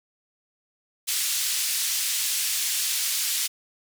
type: band-pass noise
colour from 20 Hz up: white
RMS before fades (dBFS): -26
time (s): 1.07-3.48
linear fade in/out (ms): 20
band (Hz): 2700 to 11000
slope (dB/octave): 12
effects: none